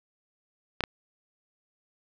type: clicks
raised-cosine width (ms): 0.3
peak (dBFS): -11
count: 2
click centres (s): 0.807 / 0.838
effects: none